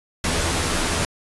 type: noise with comb filter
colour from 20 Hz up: pink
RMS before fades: -22 dBFS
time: 0.24-1.05 s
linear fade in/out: 2 ms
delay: 12 ms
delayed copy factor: +0.55
effects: resampled to 24000 Hz